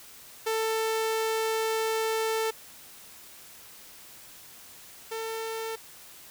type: tone pair in turn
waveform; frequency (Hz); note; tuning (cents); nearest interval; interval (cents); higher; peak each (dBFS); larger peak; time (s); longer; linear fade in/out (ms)
sawtooth; 444 / 447.9; A4 / A4; +16 / +31; unison; 15; second; -22 / -28; first; 0.46-2.51 / 5.11-5.76; first; 10
effects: white hiss -49 dBFS RMS until 6.3 s